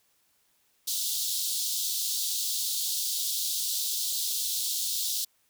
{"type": "high-pass noise", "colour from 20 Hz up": "pink", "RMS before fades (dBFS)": -30, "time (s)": [0.87, 5.25], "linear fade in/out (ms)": 10, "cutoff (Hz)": 3500, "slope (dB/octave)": 48, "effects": ["white hiss -69 dBFS RMS until 5.49 s"]}